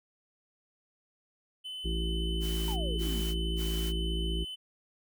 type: tone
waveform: triangle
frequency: 3028 Hz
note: F#7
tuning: 39 cents sharp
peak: -36 dBFS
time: 1.64-4.56 s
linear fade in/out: 20 ms
type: harmonic tone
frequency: 55.3 Hz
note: A1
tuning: 9 cents sharp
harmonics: 1 / 3 / 4 / 5 / 6 / 7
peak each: -30 / -38 / -48 / -49 / -41 / -41 dBFS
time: 1.84-4.45 s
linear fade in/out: 20 ms
type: noise bursts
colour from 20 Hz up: white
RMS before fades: -43 dBFS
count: 3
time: 2.4-3.93 s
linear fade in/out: 50 ms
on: 370 ms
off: 210 ms
type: exponential sweep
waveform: sine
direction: down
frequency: 943 to 196.2 Hz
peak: -39 dBFS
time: 2.68-3.22 s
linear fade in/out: 0 ms
effects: none